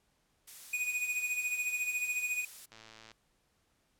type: noise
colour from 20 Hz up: blue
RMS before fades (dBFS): -47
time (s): 0.47-2.66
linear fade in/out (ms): 10
type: tone with tremolo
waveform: square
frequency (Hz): 2477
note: D#7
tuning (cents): -8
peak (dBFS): -30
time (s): 0.73-2.45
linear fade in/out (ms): 5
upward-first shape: sine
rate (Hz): 14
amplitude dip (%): 60
type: click train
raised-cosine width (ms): 0.2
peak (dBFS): -35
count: 45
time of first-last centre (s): 2.72-3.116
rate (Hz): 111
effects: pink hiss -74 dBFS RMS until 3.99 s + low-pass 12000 Hz 12 dB/octave